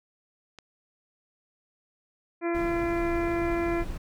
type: click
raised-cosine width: 0.2 ms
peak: -27 dBFS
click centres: 0.587 s
type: harmonic tone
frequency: 340.3 Hz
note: F4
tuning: 45 cents flat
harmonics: 1 / 2 / 3 / 4 / 5 / 6 / 7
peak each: -26 / -33 / -38 / -40 / -41 / -41 / -41 dBFS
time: 2.41-3.85 s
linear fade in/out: 50 ms
type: noise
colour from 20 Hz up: brown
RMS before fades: -35 dBFS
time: 2.54-3.98 s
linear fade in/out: 10 ms
effects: none